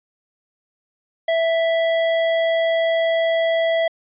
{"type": "tone", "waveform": "square", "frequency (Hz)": 659.3, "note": "E5", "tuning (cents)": 0, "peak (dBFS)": -17, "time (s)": [1.28, 3.88], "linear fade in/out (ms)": 5, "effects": ["resampled to 8000 Hz"]}